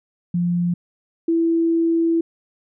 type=tone pair in turn; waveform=sine; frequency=174.61 / 331.6 Hz; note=F3 / E4; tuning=0 / +10 cents; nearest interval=major seventh; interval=1110 cents; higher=second; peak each=-17 / -15 dBFS; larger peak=second; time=0.34-0.74 / 1.28-2.21 s; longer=second; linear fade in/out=5 ms; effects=none